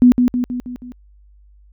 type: tone with echo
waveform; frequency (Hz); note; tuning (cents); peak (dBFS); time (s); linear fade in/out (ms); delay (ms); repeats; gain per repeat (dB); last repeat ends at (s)
sine; 246.9; B3; 0; -5; 0.02-0.12; 0; 160; 5; -5; 0.92
effects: added 50 Hz sine -45 dBFS peak until 1.72 s